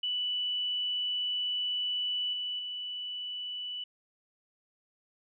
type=tone with level steps; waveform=sine; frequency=2968 Hz; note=F#7; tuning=5 cents sharp; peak=-29 / -32 / -35 dBFS; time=0.03-3.84 s; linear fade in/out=5 ms; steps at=2.33 / 2.59 s; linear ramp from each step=2 ms; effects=none